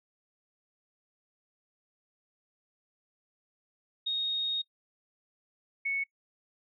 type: tone pair in turn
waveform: sine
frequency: 3729 / 2211 Hz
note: A#7 / C#7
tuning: 0 / -5 cents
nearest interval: major sixth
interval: 905 cents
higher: first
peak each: -28 dBFS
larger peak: neither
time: 4.06-4.62 / 5.85-6.04 s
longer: first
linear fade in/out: 10 ms
effects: noise-tail reverb RT60 0.1 s tail -25 dB re dry